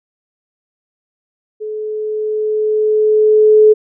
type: tone with level ramp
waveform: sine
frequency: 429 Hz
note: A4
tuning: 44 cents flat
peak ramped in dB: -21 to -3 dBFS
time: 1.6-3.74 s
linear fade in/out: 20 ms
effects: none